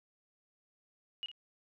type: tone with echo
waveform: sine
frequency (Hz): 2885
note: F#7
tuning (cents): -44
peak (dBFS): -36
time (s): 1.23-1.26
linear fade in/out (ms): 0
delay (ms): 55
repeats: 1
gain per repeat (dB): -11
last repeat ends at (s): 1.315
effects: none